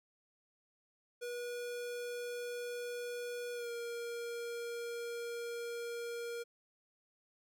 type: tone with pitch glide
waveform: square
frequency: 483.8 to 470.8 Hz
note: B4 to A#4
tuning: -36 to +17 cents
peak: -40 dBFS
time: 1.21-6.44 s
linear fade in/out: 20 ms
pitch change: -47 cents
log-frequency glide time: 3.53-3.7 s
effects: none